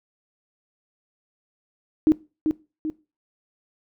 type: tone with echo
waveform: sine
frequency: 311.1 Hz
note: D#4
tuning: in tune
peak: -12 dBFS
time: 2.07-2.12 s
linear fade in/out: 0 ms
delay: 390 ms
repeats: 2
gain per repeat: -6 dB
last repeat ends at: 2.9 s
effects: noise-tail reverb RT60 0.3 s tail -20 dB re dry